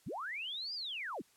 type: linear two-way sweep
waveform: sine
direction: up then down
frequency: 78.4 to 4978 to 132.1 Hz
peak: -38 dBFS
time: 0.06-1.22 s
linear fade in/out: 10 ms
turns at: 0.74 s
effects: white hiss -68 dBFS RMS until 1.36 s + low-pass 12000 Hz 12 dB/octave